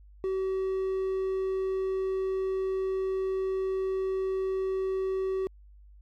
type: tone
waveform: triangle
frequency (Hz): 380.7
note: F#4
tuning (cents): +49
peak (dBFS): -25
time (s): 0.24-5.47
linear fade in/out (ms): 0
effects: added 50 Hz sine -50 dBFS peak until 6.01 s + AAC 64 kbps